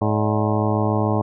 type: harmonic tone with a mistuned harmonic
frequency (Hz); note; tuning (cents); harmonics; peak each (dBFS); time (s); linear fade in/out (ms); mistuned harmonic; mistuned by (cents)
106.6; G#2; +46; 1 / 2 / 3 / 4 / 5 / 6 / 7 / 8 / 9 / 10; -21 / -24 / -26 / -27 / -28 / -29 / -29 / -30 / -31 / -31; 0.01-1.22; 10; 5; +120
effects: none